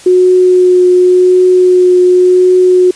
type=tone with vibrato; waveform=sine; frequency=364.2 Hz; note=F#4; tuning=27 cents flat; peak=-3 dBFS; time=0.06-2.91 s; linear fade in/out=5 ms; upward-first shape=triangle; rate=0.9 Hz; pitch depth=14 cents each way; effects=white hiss -34 dBFS RMS until 2.95 s + resampled to 22050 Hz